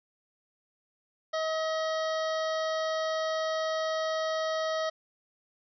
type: harmonic tone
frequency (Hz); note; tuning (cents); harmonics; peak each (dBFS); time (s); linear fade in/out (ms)
636; D#5; +38; 1 / 2 / 3 / 5 / 6 / 7 / 8 / 9; -29 / -35 / -39 / -43 / -45 / -46 / -47 / -48; 1.33-4.9; 10
effects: none